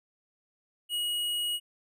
square tone, 2900 Hz, F#7, 35 cents flat, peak -29 dBFS, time 0.89-1.6 s, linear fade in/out 50 ms, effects none

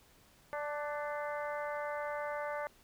harmonic tone with a mistuned harmonic, 293.7 Hz, D4, in tune, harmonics 2 / 3 / 4 / 5 / 6 / 7, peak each -38 / -42 / -44 / -46 / -48 / -49 dBFS, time 0.53-2.67 s, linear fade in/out 0 ms, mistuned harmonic 5, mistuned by +31 cents, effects pink hiss -64 dBFS RMS until 2.83 s

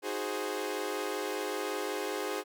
sawtooth chord, Ab dominant seventh, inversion second, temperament equal, 311.1 / 370 / 415.3 / 523.3 Hz, Eb4 / Gb4 / Ab4 / C5, 0 / 0 / 0 / 0 cents, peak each -37 / -35 / -32 / -35 dBFS, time 0.02-2.44 s, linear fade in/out 50 ms, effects none

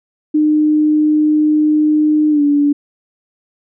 sine tone with pitch glide, 304.2 to 289 Hz, D#4 to D4, -39 to -28 cents, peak -9 dBFS, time 0.34-2.73 s, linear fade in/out 10 ms, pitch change -89 cents, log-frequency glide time 2.3-2.42 s, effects none

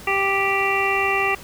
harmonic tone, 392 Hz, G4, in tune, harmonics 1 / 2 / 3 / 5 / 6 / 7, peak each -25 / -25 / -25 / -25 / -25 / -25 dBFS, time 0.07-1.35 s, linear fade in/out 5 ms, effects pink hiss -41 dBFS RMS until 1.43 s

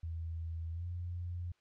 sine tone with pitch glide, 82.3 to 87.7 Hz, E2 to F2, -2 to +8 cents, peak -37 dBFS, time 0.03-1.52 s, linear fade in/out 5 ms, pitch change +110 cents, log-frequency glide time 0.72-0.85 s, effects white hiss -75 dBFS RMS until 1.6 s + low-pass 4000 Hz 12 dB/octave

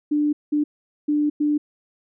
sine tone bursts at uneven times, 296.6 Hz, D4, 17 cents sharp, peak -17 dBFS, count 4, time 0.11-0.33 / 0.52-0.64 / 1.08-1.3 / 1.4-1.58 s, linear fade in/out 10 ms, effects none

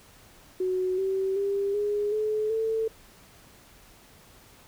sine tone with pitch steps, 370 / 383.9 / 398.4 / 413.4 / 429 / 445.1 Hz, F#4 / G4 / G4 / G#4 / A4 / A4, 0 / -36 / +28 / -8 / -44 / +20 cents, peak -24 dBFS, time 0.6-2.88 s, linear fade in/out 5 ms, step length 380 ms, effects pink hiss -54 dBFS RMS until 4.67 s

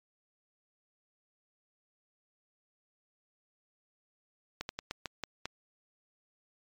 slowing click train, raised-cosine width 0.2 ms, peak -18 dBFS, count 7, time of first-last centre 4.61-5.456 s, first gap 81 ms, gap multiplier 1.22, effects MP3 96 kbps

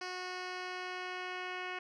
10% pulse tone with low-pass filter sweep, 365.3 Hz, F#4, 22 cents flat, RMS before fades -41 dBFS, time 0.01-1.79 s, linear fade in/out 5 ms, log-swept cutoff 4600 to 2900 Hz, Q 2.4, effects none

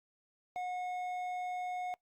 triangle tone with hard clipping, 726 Hz, F#5, 33 cents flat, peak -37 dBFS, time 0.56-1.94 s, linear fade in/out 0 ms, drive 10 dB, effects noise-tail reverb RT60 0.1 s tail -22 dB re dry + Opus 48 kbps

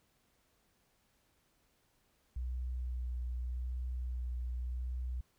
sine tone with vibrato, 61.74 Hz, B1, in tune, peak -35 dBFS, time 2.36-5.21 s, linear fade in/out 5 ms, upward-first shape sine, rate 0.85 Hz, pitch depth 18 cents each way, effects pink hiss -74 dBFS RMS until 5.38 s

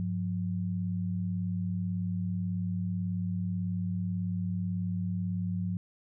sine tone pair together, 100.4 / 178.62 Hz, G2 / F3, +42 / +39 cents, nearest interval minor seventh, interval 997 cents, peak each -33 / -31 dBFS, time 0-5.77 s, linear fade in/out 0 ms, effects none

